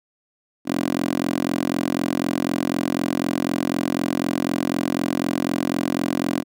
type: tone with high-pass filter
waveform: 10% pulse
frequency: 44 Hz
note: F1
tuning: 14 cents sharp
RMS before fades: -23 dBFS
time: 0.65-6.44 s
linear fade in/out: 50 ms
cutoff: 280 Hz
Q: 2.7
effects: none